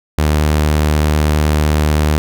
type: tone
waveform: sawtooth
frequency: 75.8 Hz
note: D#2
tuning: 45 cents flat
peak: -7 dBFS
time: 0.18-2.18 s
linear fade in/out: 0 ms
effects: none